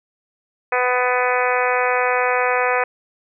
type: harmonic tone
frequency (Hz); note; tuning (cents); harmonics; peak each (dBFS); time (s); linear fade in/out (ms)
249.5; B3; +18; 2 / 3 / 4 / 5 / 6 / 7 / 8 / 9 / 10; -21 / -23 / -24 / -25 / -26 / -26 / -27 / -28 / -28; 0.72-2.84; 5
effects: none